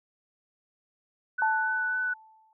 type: tone with vibrato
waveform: sine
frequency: 1492 Hz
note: F#6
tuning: 14 cents sharp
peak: -26 dBFS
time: 1.38-2.14 s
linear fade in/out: 10 ms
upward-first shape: sine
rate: 3.7 Hz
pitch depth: 9 cents each way
type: tone with exponential decay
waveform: sine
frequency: 878 Hz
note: A5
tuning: 4 cents flat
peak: -22 dBFS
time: 1.42-2.53 s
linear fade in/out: 1 ms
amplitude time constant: 240 ms
effects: none